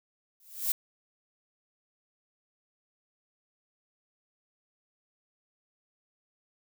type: noise with exponential growth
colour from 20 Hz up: violet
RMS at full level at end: -24 dBFS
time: 0.4-0.72 s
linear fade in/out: 2 ms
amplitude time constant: 69 ms
effects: none